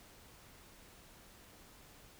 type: silence
effects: pink hiss -59 dBFS RMS until 2.19 s